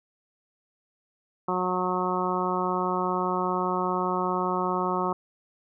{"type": "harmonic tone", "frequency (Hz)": 182.5, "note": "F#3", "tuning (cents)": -24, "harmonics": [1, 2, 3, 4, 5, 6, 7], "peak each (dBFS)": [-32, -30, -35, -33, -31, -30, -33], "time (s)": [1.48, 5.13], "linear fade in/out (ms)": 5, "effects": []}